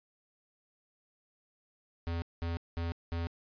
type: tone bursts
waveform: square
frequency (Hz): 84.3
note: E2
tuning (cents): +39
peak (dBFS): -33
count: 4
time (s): 2.07-3.27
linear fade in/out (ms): 0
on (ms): 150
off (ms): 200
effects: resampled to 11025 Hz